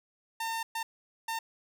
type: tone bursts at uneven times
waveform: sawtooth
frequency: 906 Hz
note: A#5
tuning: 50 cents flat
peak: -28 dBFS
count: 3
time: 0.4-0.63 / 0.75-0.83 / 1.28-1.39 s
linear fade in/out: 5 ms
effects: none